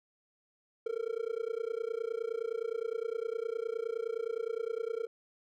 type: tone with amplitude modulation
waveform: triangle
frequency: 456.2 Hz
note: A#4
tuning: 37 cents flat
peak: -27 dBFS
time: 0.86-5.07 s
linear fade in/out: 5 ms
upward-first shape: sine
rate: 29.7 Hz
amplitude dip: 100%
effects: none